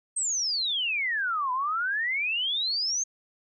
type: exponential two-way sweep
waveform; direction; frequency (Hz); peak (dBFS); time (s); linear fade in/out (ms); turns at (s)
sine; down then up; 8480 to 987.8 to 6490; -25; 0.16-3.04; 10; 1.52
effects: none